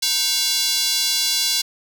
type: tone with high-pass filter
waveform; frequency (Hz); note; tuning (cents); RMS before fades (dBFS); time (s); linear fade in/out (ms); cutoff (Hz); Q
square; 311.1; D#4; 0; -20; 0.02-1.62; 10; 4200; 2.2
effects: 7-bit